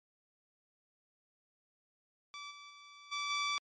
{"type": "tone with level steps", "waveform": "15% pulse", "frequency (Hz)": 1158, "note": "D6", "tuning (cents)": -25, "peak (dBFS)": [-38, -44, -47, -29, -26], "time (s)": [2.34, 3.58], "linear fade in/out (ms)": 0, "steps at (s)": [2.5, 2.69, 3.11, 3.29], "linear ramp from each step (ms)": 20, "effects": ["low-pass 12000 Hz 12 dB/octave", "MP3 32 kbps"]}